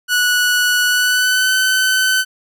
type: tone with pitch glide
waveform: sawtooth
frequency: 1472 to 1519.5 Hz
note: F#6 to F#6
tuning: -9 to +46 cents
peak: -9 dBFS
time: 0.08-2.25 s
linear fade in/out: 50 ms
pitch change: +55 cents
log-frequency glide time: 0.87-1.54 s
effects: none